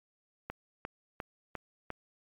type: click train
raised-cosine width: 0.5 ms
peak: -22 dBFS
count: 5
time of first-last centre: 0.5-1.904 s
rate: 2.85 Hz
effects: MP3 96 kbps